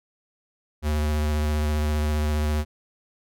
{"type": "tone with vibrato", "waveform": "square", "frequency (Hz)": 75.5, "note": "D2", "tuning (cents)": 48, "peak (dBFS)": -22, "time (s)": [0.82, 2.65], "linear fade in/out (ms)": 50, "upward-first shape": "square", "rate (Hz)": 15, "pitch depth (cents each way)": 16, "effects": []}